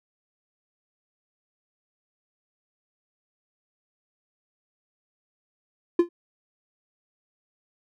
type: tone with exponential decay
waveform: triangle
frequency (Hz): 345.7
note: F4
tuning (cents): -18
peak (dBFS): -9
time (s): 5.99-6.09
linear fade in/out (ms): 5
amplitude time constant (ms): 21
effects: none